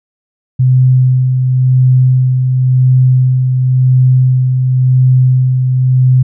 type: tone with tremolo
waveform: sine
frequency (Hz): 128.4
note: C3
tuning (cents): -32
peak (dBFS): -4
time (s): 0.59-6.23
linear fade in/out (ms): 10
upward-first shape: sine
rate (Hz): 0.94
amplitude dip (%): 40
effects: none